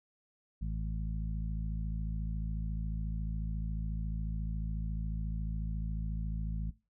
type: harmonic tone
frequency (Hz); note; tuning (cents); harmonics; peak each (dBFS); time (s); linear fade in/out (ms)
54.1; A1; -29; 1 / 2 / 3 / 4; -34 / -42 / -41 / -47; 0.61-6.71; 10
effects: noise-tail reverb RT60 0.3 s tail -20 dB re dry